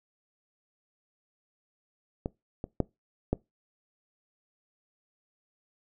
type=clicks; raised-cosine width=2 ms; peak=-17 / -21 / -11 / -12 dBFS; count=4; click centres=2.259 / 2.641 / 2.803 / 3.33 s; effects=noise-tail reverb RT60 0.2 s tail -22 dB re dry